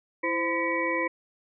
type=tone cluster; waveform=sine; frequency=332.2 / 519 / 1012 / 1938 / 2263 Hz; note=E4 / C5 / B5 / B6 / C#7; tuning=+13 / -14 / +42 / -33 / +35 cents; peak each=-31 dBFS; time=0.23-1.08 s; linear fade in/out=10 ms; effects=none